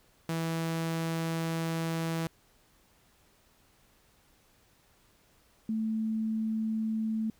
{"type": "tone pair in turn", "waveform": ["sawtooth", "sine"], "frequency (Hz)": [164, 220.2], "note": ["E3", "A3"], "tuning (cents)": [-9, 2], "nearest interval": "perfect fourth", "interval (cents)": 511, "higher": "second", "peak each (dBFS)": [-26, -28], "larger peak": "first", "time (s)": [[0.29, 2.27], [5.69, 7.3]], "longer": "first", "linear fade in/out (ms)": 2, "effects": ["pink hiss -65 dBFS RMS until 7.39 s"]}